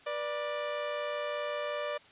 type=tone pair together; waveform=sawtooth; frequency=484.5 / 589.9 Hz; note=B4 / D5; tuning=-33 / +8 cents; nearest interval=minor third; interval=341 cents; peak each=-37 / -29 dBFS; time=0.06-1.98 s; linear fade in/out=10 ms; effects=white hiss -57 dBFS RMS until 2.11 s + resampled to 8000 Hz